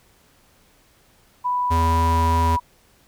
sine tone with pitch glide, 989 to 977.6 Hz, B5 to B5, +2 to -18 cents, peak -19 dBFS, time 1.44-2.6 s, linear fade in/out 20 ms, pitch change -20 cents, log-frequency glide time 1.55-2.44 s
square tone, 82.5 Hz, E2, 2 cents sharp, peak -19 dBFS, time 1.7-2.57 s, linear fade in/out 20 ms
effects pink hiss -57 dBFS RMS until 3.07 s

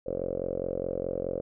5% pulse tone with low-pass filter, 44.79 Hz, F1, 44 cents sharp, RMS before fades -32 dBFS, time 0.06-1.41 s, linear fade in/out 10 ms, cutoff 530 Hz, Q 8, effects none

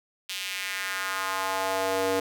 square tone with high-pass filter sweep, 95.4 Hz, G2, 47 cents flat, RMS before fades -29 dBFS, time 0.29-2.2 s, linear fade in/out 5 ms, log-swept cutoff 3100 to 420 Hz, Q 2, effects none

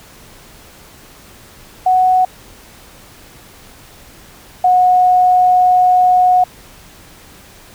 sine tone pair in turn, 740 / 729.8 Hz, F#5 / F#5, 0 / -24 cents, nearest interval unison, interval 24 cents, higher first, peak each -8 / -7 dBFS, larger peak second, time 1.86-2.25 / 4.64-6.44 s, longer second, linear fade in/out 5 ms, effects pink hiss -41 dBFS RMS until 7.74 s

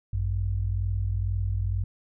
sine tone pair together, 53.88 / 96 Hz, A1 / G2, -36 / -36 cents, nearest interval minor seventh, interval 1000 cents, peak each -28 / -26 dBFS, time 0.13-1.84 s, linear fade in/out 5 ms, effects none

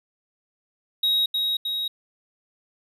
triangle tone with echo, 3797 Hz, A#7, 31 cents sharp, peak -17 dBFS, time 1.03-1.26 s, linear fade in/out 5 ms, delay 310 ms, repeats 2, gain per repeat -3 dB, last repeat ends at 1.88 s, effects none

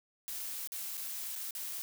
blue noise with dropouts, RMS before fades -40 dBFS, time 0.28-1.82 s, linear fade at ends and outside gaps 0 ms, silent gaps 0.674-0.72 / 0.971-0.977 / 1.354-1.36 / 1.508-1.551 s, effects none

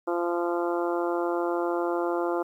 harmonic tone, 172.8 Hz, F3, 18 cents flat, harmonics 2 / 3 / 4 / 5 / 6 / 7 / 8, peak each -27 / -31 / -33 / -35 / -37 / -38 / -39 dBFS, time 0.07-2.43 s, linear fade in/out 10 ms, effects 10-bit

